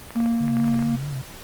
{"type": "clicks", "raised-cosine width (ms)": 0.5, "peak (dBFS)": -20, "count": 12, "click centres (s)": [0.106, 0.158, 0.203, 0.26, 0.481, 0.569, 0.6, 0.643, 0.68, 0.743, 0.792, 0.825]}
{"type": "tone with tremolo", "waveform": "triangle", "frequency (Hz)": 232.1, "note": "A#3", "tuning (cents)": -7, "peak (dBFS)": -16, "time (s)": [0.15, 0.97], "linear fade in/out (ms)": 20, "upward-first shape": "sine", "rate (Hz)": 2.5, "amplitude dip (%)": 25}
{"type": "tone with vibrato", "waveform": "sine", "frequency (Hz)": 138.59, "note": "C#3", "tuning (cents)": 0, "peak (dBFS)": -26, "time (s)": [0.4, 1.22], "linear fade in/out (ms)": 10, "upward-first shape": "sine", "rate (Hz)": 4.8, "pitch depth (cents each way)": 100}
{"effects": ["pink hiss -41 dBFS RMS until 1.43 s", "Opus 24 kbps"]}